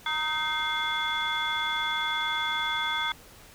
sine tone cluster, 928 / 1258 / 1543 / 2117 / 3428 Hz, A#5 / D#6 / G6 / C7 / A7, -8 / +19 / -28 / +20 / -46 cents, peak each -32 / -33 / -32 / -32 / -30 dBFS, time 0.06-3.12 s, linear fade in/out 2 ms, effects tanh soft clip ceiling -19 dBFS + pink hiss -51 dBFS RMS until 3.54 s

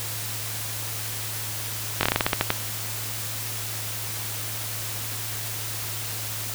slowing click train, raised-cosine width 0.3 ms, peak -3 dBFS, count 11, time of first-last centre 2.01-2.504 s, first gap 21 ms, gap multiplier 1.18, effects added 108 Hz sine -36 dBFS peak until 6.54 s + white hiss -32 dBFS RMS until 6.54 s

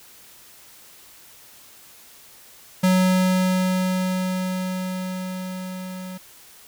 square tone with level ramp, 185 Hz, F#3, in tune, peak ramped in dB -15 to -33 dBFS, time 2.83-6.18 s, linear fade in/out 10 ms, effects white hiss -48 dBFS RMS until 6.67 s

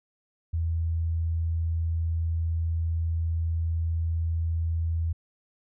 sine tone, 82.41 Hz, E2, in tune, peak -24 dBFS, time 0.53-5.13 s, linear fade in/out 10 ms, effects none

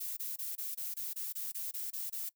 violet noise bursts, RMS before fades -39 dBFS, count 12, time 0-2.293 s, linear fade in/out 10 ms, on 170 ms, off 23 ms, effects noise-tail reverb RT60 0.1 s tail -21 dB re dry

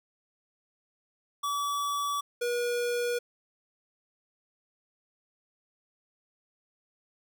square tone pair in turn, 1146 / 481.8 Hz, D6 / B4, -43 / -43 cents, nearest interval octave + minor third, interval 1500 cents, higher first, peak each -29 / -28 dBFS, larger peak second, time 1.43-2.21 / 2.41-3.19 s, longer neither, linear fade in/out 10 ms, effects none

